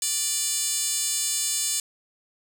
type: tone with high-pass filter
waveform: 10% pulse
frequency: 590 Hz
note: D5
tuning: 8 cents sharp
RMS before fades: -26 dBFS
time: 0.02-1.8 s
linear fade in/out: 2 ms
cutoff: 6100 Hz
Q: 5.3
effects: 8-bit